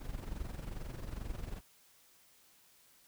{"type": "noise with amplitude modulation", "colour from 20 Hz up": "brown", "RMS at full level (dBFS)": -39, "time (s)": [0, 1.61], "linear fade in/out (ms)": 20, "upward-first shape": "sine", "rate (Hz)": 22.4, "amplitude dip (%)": 70, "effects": ["white hiss -65 dBFS RMS until 3.07 s"]}